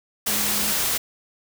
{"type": "tone in noise", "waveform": "sine", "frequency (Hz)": 207.7, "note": "G#3", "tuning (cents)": 0, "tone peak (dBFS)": -34, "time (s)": [0.27, 0.72], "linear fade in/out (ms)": 10, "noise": "white", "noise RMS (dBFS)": -23, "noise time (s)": [0.26, 0.98], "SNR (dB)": -14, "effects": []}